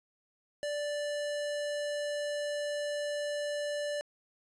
square tone, 586 Hz, D5, 4 cents flat, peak -33 dBFS, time 0.63-4.01 s, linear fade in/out 0 ms, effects resampled to 22050 Hz + 12-bit

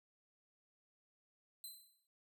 10% pulse tone with exponential decay, 4058 Hz, B7, 46 cents sharp, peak -38 dBFS, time 1.64-2.07 s, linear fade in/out 1 ms, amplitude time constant 92 ms, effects noise-tail reverb RT60 0.3 s tail -22 dB re dry

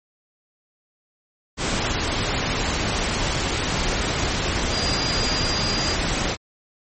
sine tone in noise, 4829 Hz, D8, 47 cents sharp, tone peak -25 dBFS, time 4.7-5.97 s, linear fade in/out 50 ms, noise pink, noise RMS -23 dBFS, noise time 1.57-6.37 s, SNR -5 dB, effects MP3 32 kbps

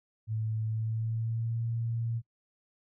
sine tone with pitch glide, 110 to 115.54 Hz, A2 to A#2, 0 to -15 cents, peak -29 dBFS, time 0.27-2.22 s, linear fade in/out 50 ms, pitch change +85 cents, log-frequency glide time 0.66-1.62 s, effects noise-tail reverb RT60 0.1 s tail -25 dB re dry

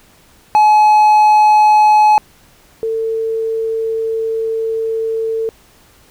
triangle / sine tone pair in turn, 850 / 448.1 Hz, G#5 / A4, +40 / +32 cents, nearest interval major seventh, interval 1108 cents, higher first, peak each -4 / -15 dBFS, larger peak first, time 0.55-2.18 / 2.83-5.49 s, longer second, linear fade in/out 0 ms, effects pink hiss -48 dBFS RMS until 6.1 s

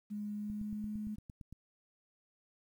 sine tone with pitch glide, 208 to 212.2 Hz, G#3 to G#3, +3 to +38 cents, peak -37 dBFS, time 0.1-1.16 s, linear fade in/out 20 ms, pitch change +35 cents, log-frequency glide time 0.33-0.97 s
click train, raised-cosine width 5 ms, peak -36 dBFS, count 10, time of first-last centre 0.5-1.526 s, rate 8.77 Hz
effects 11-bit

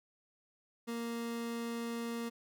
30% pulse tone, 233.1 Hz, A#3, in tune, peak -34 dBFS, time 0.87-2.3 s, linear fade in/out 20 ms, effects none

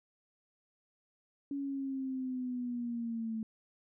sine linear sweep, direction down, 281.8 to 220 Hz, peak -34 dBFS, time 1.51-3.43 s, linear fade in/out 2 ms, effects none

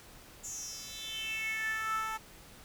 10% pulse tone with high-pass filter sweep, 440 Hz, A4, in tune, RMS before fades -37 dBFS, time 0.43-2.18 s, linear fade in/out 20 ms, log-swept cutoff 7200 to 1000 Hz, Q 6.5, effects pink hiss -54 dBFS RMS until 2.64 s

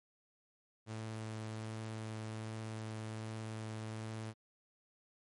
sawtooth tone with vibrato, 110 Hz, A2, in tune, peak -37 dBFS, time 0.86-4.34 s, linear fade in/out 50 ms, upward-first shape triangle, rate 1.3 Hz, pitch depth 9 cents each way, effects MP3 48 kbps

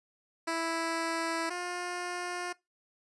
10% pulse tone pair in turn, 329.6 / 355.4 Hz, E4 / F4, 0 / +30 cents, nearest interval minor second, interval 130 cents, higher second, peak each -22 / -26 dBFS, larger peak first, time 0.47-1.5 / 1.5-2.53 s, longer neither, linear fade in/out 10 ms, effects noise-tail reverb RT60 0.2 s tail -21 dB re dry + resampled to 24000 Hz

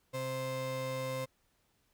35% pulse tone pair together, 130.81 / 523.2 Hz, C3 / C5, 0 / 0 cents, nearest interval 2 octaves, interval 2400 cents, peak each -38 / -36 dBFS, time 0.13-1.26 s, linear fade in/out 20 ms, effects pink hiss -74 dBFS RMS until 1.93 s

